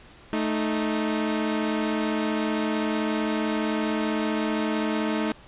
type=tone pair together; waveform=sawtooth; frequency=218.5 / 310 Hz; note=A3 / D#4; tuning=-12 / -6 cents; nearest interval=tritone; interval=606 cents; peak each=-22 / -23 dBFS; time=0.33-5.32 s; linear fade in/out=0 ms; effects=pink hiss -50 dBFS RMS until 5.47 s + resampled to 8000 Hz